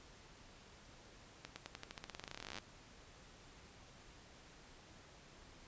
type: accelerating click train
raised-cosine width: 0.2 ms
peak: -28 dBFS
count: 29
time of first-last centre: 1.45-2.585 s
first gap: 110 ms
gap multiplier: 0.91
effects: pink hiss -60 dBFS RMS until 5.67 s + resampled to 16000 Hz